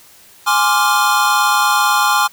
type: chord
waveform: square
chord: D half-diminished seventh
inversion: second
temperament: equal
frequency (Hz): 830.6 / 1046.5 / 1174.7 / 1396.9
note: Ab5 / C6 / D6 / F6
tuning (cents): 0 / 0 / 0 / 0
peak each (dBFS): -18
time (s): 0.46-2.28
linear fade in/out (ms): 20
effects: white hiss -45 dBFS RMS until 2.32 s